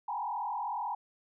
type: tone with frequency modulation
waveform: sine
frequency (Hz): 893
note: A5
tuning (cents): +25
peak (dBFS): -32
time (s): 0.08-0.95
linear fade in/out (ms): 5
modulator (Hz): 42.1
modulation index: 2.4
effects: none